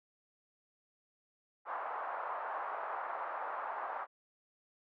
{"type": "band-pass noise", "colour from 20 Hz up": "pink", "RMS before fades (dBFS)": -40, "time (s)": [1.65, 4.07], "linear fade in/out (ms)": 50, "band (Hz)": [720, 1300], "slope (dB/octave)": 24, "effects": []}